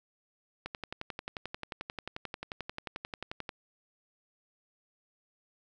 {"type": "click train", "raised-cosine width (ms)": 0.3, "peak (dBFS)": -21, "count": 33, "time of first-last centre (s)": [0.66, 3.492], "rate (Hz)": 11.3, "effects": []}